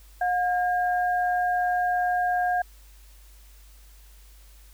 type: tone pair together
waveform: sine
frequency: 720 / 1617.3 Hz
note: F#5 / G#6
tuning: -47 / -46 cents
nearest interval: octave + major second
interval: 1401 cents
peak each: -22 / -29 dBFS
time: 0.21-2.62 s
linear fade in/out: 5 ms
effects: added 50 Hz sine -48 dBFS peak until 4.73 s + white hiss -57 dBFS RMS until 4.73 s